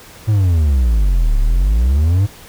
triangle exponential two-way sweep, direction down then up, 112 to 34.65 to 104.5 Hz, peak -8 dBFS, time 0.27-2.27 s, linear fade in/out 20 ms, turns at 1.38 s, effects pink hiss -39 dBFS RMS until 2.48 s

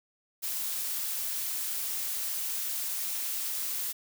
blue noise, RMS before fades -33 dBFS, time 0.42-3.93 s, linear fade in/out 20 ms, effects none

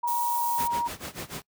sine tone with pitch glide, 953 to 947.5 Hz, A#5 to A#5, +38 to +28 cents, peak -24 dBFS, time 0.03-0.88 s, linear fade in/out 10 ms, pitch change -10 cents, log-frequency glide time 0.29-0.62 s
violet noise, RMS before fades -33 dBFS, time 0.07-0.68 s, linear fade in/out 10 ms
pink noise with tremolo, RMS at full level -34 dBFS, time 0.58-1.42 s, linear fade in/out 0 ms, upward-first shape sine, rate 6.8 Hz, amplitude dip 90%
effects noise-tail reverb RT60 0.1 s tail -24 dB re dry + high-pass 80 Hz 12 dB/octave

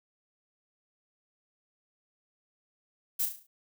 violet noise with echo, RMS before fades -29 dBFS, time 3.19-3.26 s, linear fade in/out 10 ms, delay 35 ms, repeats 6, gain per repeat -6 dB, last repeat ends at 3.47 s, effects none

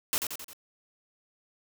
white noise with echo, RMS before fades -27 dBFS, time 0.13-0.18 s, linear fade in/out 0 ms, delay 88 ms, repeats 4, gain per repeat -5 dB, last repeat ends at 0.532 s, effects none

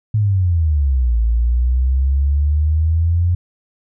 sine exponential two-way sweep, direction down then up, 110 to 55.8 to 88.8 Hz, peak -12 dBFS, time 0.14-3.35 s, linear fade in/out 5 ms, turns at 1.2 s, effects none

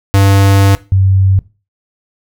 square / sine tone pair in turn, 98.4 / 95.76 Hz, G2 / G2, +7 / -40 cents, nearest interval unison, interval 47 cents, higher first, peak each -6 dBFS, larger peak neither, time 0.14-0.75 / 0.92-1.39 s, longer first, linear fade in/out 0 ms, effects noise-tail reverb RT60 0.3 s tail -18 dB re dry

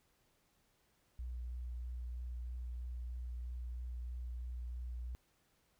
sine tone with vibrato, 60.8 Hz, B1, 26 cents flat, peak -40 dBFS, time 1.19-5.15 s, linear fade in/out 0 ms, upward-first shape sine, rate 3.1 Hz, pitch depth 15 cents each way, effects pink hiss -75 dBFS RMS until 5.79 s

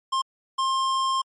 square tone bursts at uneven times, 1061 Hz, C6, 24 cents sharp, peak -22 dBFS, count 2, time 0.12-0.22 / 0.58-1.22 s, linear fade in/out 10 ms, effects low-pass 8000 Hz 12 dB/octave + MP3 48 kbps

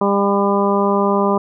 harmonic tone, 200.1 Hz, G3, 36 cents sharp, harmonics 1 / 2 / 3 / 4 / 5 / 6, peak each -18 / -18 / -21 / -24 / -20 / -24 dBFS, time 0.01-1.38 s, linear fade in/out 5 ms, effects none

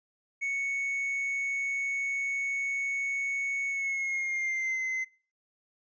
triangle tone with pitch glide, 2217 to 2057 Hz, C#7 to C7, 0 to -30 cents, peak -27 dBFS, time 0.41-5.05 s, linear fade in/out 20 ms, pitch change -130 cents, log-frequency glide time 3.68-4.83 s, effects noise-tail reverb RT60 0.4 s tail -21 dB re dry + resampled to 16000 Hz

